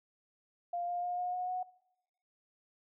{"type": "tone with pitch steps", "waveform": "sine", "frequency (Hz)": [698.5, 705.4, 712.4, 719.4, 726.5, 733.7], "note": ["F5", "F5", "F5", "F#5", "F#5", "F#5"], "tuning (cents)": [0, 17, 34, -49, -32, -15], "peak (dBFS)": -33, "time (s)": [0.73, 1.63], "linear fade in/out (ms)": 5, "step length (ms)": 150, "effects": ["noise-tail reverb RT60 0.9 s tail -22 dB re dry"]}